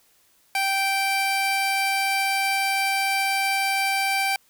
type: tone pair together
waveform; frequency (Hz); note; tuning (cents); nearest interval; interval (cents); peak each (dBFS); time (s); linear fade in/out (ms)
35% pulse; 781 / 2340; G5 / D7; -7 / -7; octave + perfect fifth; 1900; -22; 0.55-4.36; 2
effects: white hiss -61 dBFS RMS until 4.49 s